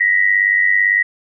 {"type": "tone pair together", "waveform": "sine", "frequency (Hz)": [1882.1, 1980], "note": ["A#6", "B6"], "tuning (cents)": [16, 4], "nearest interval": "minor second", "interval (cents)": 88, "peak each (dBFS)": -14, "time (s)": [0, 1.03], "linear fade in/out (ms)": 10, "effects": []}